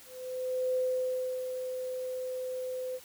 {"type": "tone with ADSR envelope", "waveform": "sine", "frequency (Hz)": 510, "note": "C5", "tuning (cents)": -44, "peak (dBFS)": -26, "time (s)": [0.05, 3], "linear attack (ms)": 710, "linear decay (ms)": 670, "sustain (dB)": -7, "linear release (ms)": 48, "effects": ["white hiss -53 dBFS RMS until 3.04 s"]}